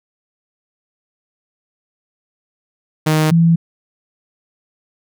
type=tone pair in turn; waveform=sawtooth / sine; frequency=155.56 / 166.69 Hz; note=D#3 / E3; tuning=0 / +20 cents; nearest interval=minor second; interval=120 cents; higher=second; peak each=-8 dBFS; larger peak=neither; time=3.06-3.31 / 3.31-3.56 s; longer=neither; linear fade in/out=10 ms; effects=none